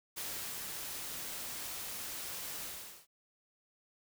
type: noise with ADSR envelope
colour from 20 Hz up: white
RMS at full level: -40 dBFS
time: 0.16-3.07 s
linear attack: 20 ms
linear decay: 400 ms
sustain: -2 dB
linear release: 440 ms
effects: none